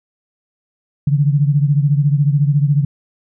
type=beating tone pair; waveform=sine; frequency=141.7 / 155.7 Hz; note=C#3 / D#3; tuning=+38 / +2 cents; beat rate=14 Hz; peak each=-12 / -17 dBFS; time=1.07-2.85 s; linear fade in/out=5 ms; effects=none